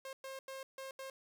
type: tone bursts at uneven times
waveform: sawtooth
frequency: 534 Hz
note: C5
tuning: 35 cents sharp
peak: -40 dBFS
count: 5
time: 0.05-0.13 / 0.24-0.39 / 0.48-0.63 / 0.78-0.91 / 0.99-1.1 s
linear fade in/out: 2 ms
effects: none